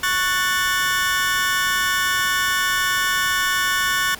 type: chord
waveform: sawtooth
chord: F# minor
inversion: second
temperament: just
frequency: 1110 / 1480 / 1776 Hz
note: C#6 / F#6 / A6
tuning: +2 / 0 / +16 cents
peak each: -20 / -18 / -19 dBFS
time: 0.03-4.15 s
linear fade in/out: 5 ms
effects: pink hiss -39 dBFS RMS until 4.19 s